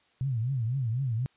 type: tone with vibrato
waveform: sine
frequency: 123.47 Hz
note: B2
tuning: in tune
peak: -26 dBFS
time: 0.21-1.26 s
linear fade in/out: 0 ms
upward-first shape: triangle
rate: 4 Hz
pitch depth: 240 cents each way
effects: white hiss -66 dBFS RMS until 1.36 s + resampled to 8000 Hz